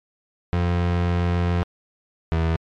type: tone pair in turn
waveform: 30% pulse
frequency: 87.31 / 81.72 Hz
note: F2 / E2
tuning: 0 / -14 cents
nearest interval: minor second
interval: 114 cents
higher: first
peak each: -16 dBFS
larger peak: neither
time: 0.53-1.63 / 2.32-2.56 s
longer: first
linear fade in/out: 0 ms
effects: low-pass 3000 Hz 12 dB/octave + MP3 96 kbps